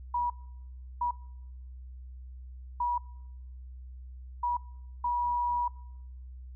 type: tone bursts at uneven times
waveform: sine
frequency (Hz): 967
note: B5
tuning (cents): -37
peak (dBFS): -26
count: 5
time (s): 0.14-0.3 / 1.01-1.11 / 2.8-2.98 / 4.43-4.57 / 5.04-5.68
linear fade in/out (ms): 5
effects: noise-tail reverb RT60 0.8 s tail -23 dB re dry + added 63 Hz sine -42 dBFS peak until 6.55 s